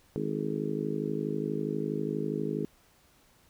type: harmonic tone with a mistuned harmonic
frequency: 52.3 Hz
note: G#1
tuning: 13 cents sharp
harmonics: 3 / 4 / 5 / 6 / 7 / 8 / 9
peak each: -36 / -36 / -37 / -36 / -40 / -35 / -44 dBFS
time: 0.16-2.65 s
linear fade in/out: 0 ms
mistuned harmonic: 9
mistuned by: -46 cents
effects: pink hiss -63 dBFS RMS until 3.49 s